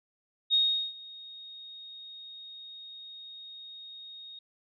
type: tone with ADSR envelope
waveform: sine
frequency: 3729 Hz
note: A#7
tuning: in tune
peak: -20 dBFS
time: 0.5-4.39 s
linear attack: 37 ms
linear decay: 390 ms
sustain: -23 dB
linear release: 4 ms
effects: none